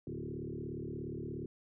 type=tone with frequency modulation; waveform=sine; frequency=247.4 Hz; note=B3; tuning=3 cents sharp; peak=-38 dBFS; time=0.07-1.46 s; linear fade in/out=2 ms; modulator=37 Hz; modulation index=4.2; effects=none